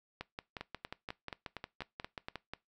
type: two click trains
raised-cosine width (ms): 0.3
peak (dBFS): -24 / -24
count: 14 / 8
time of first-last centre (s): 0.21-2.536 / 0.61-2.285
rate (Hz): 5.59 / 4.18
effects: noise-tail reverb RT60 0.2 s tail -21 dB re dry